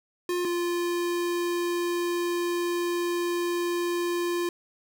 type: tone pair in turn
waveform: square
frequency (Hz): 354.4 / 348.1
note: F4 / F4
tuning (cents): +25 / -6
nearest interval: unison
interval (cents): 31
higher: first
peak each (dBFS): -26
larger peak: neither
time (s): 0.29-0.45 / 0.45-4.49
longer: second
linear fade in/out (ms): 2
effects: none